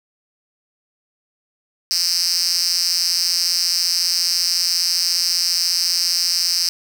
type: tone with high-pass filter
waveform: 5% pulse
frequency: 174.61 Hz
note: F3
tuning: in tune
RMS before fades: -19 dBFS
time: 1.91-6.69 s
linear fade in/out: 0 ms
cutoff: 5100 Hz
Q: 5.5
effects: none